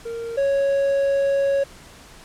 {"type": "tone pair in turn", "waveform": "triangle", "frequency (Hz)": [462.8, 553.6], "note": ["A#4", "C#5"], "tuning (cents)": [-13, -2], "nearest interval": "minor third", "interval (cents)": 311, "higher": "second", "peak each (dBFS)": [-25, -15], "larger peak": "second", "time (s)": [[0.05, 0.37], [0.37, 1.64]], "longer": "second", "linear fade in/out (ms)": 10, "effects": ["pink hiss -45 dBFS RMS until 2.24 s", "low-pass 10000 Hz 12 dB/octave"]}